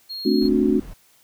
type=tone; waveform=triangle; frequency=4266 Hz; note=C8; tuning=33 cents sharp; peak=-28 dBFS; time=0.09-0.49 s; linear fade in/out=20 ms
type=chord; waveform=sine; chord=D dominant seventh; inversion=second; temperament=just; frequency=220.2 / 264.3 / 293.7 / 367.1 Hz; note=A3 / C4 / D4 / F#4; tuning=+2 / +18 / 0 / -14 cents; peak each=-21 dBFS; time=0.25-0.8 s; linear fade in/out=10 ms
type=noise; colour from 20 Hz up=brown; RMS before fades=-37 dBFS; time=0.41-0.94 s; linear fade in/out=10 ms
effects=white hiss -57 dBFS RMS until 1.23 s